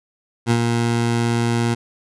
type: tone with ADSR envelope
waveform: 20% pulse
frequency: 117.5 Hz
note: A#2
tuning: 14 cents sharp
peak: -8 dBFS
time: 0.46-1.75 s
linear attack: 47 ms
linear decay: 65 ms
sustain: -4 dB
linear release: 16 ms
effects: resampled to 24000 Hz